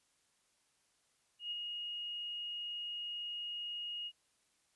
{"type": "tone with ADSR envelope", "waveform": "sine", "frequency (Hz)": 2871, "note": "F7", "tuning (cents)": 47, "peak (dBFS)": -36, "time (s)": [1.39, 4.12], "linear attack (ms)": 120, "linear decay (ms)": 27, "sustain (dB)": -3, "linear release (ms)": 55, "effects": ["white hiss -75 dBFS RMS until 4.75 s", "resampled to 24000 Hz"]}